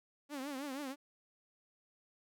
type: tone with vibrato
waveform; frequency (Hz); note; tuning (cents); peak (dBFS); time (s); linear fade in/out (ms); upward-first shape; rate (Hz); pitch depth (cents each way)
sawtooth; 276.8; C#4; -2; -36; 0.29-0.96; 50; triangle; 6.3; 150
effects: none